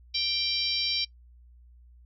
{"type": "harmonic tone", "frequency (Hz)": 784, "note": "G5", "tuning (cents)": 0, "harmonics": [3, 4, 5, 6, 7], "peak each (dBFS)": [-36, -33, -31, -31, -33], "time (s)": [0.14, 1.05], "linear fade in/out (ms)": 10, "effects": ["noise-tail reverb RT60 0.1 s tail -21 dB re dry", "added 60 Hz sine -51 dBFS peak until 2.05 s"]}